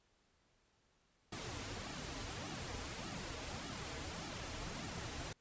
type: noise with flanger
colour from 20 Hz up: pink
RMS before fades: -45 dBFS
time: 1.32-5.33 s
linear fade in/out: 5 ms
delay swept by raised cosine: 1.9 to 5.6 ms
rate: 1.7 Hz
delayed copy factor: -0.7
effects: pink hiss -75 dBFS RMS until 5.4 s + resampled to 16000 Hz